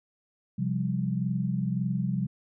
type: chord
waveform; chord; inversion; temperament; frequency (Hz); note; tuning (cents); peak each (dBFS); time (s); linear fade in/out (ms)
sine; C suspended fourth; none; just; 130.81 / 174.42 / 196.22; C3 / F3 / G3; 0 / -2 / +2; -30; 0.58-2.27; 10
effects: none